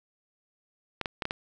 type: clicks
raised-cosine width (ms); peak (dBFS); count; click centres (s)
0.3; -14; 5; 1.013 / 1.058 / 1.222 / 1.254 / 1.309
effects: none